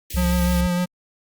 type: band-stop noise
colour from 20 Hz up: white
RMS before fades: -34 dBFS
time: 0.1-0.61 s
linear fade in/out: 5 ms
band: 550 to 1800 Hz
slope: 96 dB/octave
type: tone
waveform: sine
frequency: 66.9 Hz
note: C2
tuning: 39 cents sharp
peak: -20 dBFS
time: 0.14-0.67 s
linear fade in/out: 5 ms
type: tone with vibrato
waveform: square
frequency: 177.8 Hz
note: F3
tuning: 31 cents sharp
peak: -20 dBFS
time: 0.16-0.86 s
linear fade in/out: 20 ms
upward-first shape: sine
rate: 6.5 Hz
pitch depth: 19 cents each way
effects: Opus 48 kbps